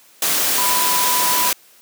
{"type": "tone in noise", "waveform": "sine", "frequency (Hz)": 990, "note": "B5", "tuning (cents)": 4, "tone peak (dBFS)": -20, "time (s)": [0.58, 1.5], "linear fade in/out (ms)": 2, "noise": "white", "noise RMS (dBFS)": -18, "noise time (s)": [0.22, 1.53], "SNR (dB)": -5, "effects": ["white hiss -50 dBFS RMS until 1.81 s", "high-pass 200 Hz 12 dB/octave"]}